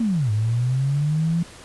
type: linear two-way sweep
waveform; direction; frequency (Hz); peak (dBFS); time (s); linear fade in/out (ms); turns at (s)
sine; down then up; 238.6 to 103.4 to 171.5; -18; 0-1.43; 5; 0.31
effects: pink hiss -43 dBFS RMS until 1.64 s + resampled to 24000 Hz